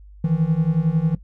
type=beating tone pair; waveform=triangle; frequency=154.9 / 165.9 Hz; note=D#3 / E3; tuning=-7 / +11 cents; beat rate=11 Hz; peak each=-18 / -17 dBFS; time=0.24-1.15 s; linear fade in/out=5 ms; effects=noise-tail reverb RT60 0.1 s tail -17 dB re dry + added 50 Hz sine -41 dBFS peak until 1.23 s